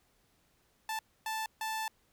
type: tone bursts at uneven times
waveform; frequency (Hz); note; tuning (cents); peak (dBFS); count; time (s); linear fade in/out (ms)
sawtooth; 880; A5; 0; -30; 3; 0.89-0.99 / 1.26-1.46 / 1.61-1.88; 2
effects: pink hiss -71 dBFS RMS until 2.12 s